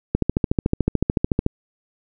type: click train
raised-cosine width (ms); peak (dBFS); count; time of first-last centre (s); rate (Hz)
3; -4; 19; 0.15-1.464; 13.7
effects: none